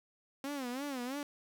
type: tone with vibrato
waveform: sawtooth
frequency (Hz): 265.1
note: C4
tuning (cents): +23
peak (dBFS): -33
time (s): 0.44-1.23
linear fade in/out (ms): 2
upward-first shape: sine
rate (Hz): 3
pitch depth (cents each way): 160
effects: 10-bit